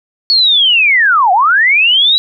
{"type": "linear two-way sweep", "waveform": "sine", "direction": "down then up", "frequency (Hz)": [4442, 698.5, 3953], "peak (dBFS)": -6, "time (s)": [0.3, 2.18], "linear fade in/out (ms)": 0, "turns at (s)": 1.32, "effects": []}